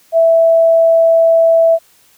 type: tone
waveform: sine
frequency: 659.3 Hz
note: E5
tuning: in tune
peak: -6 dBFS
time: 0.12-1.79 s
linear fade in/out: 50 ms
effects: white hiss -50 dBFS RMS until 2.17 s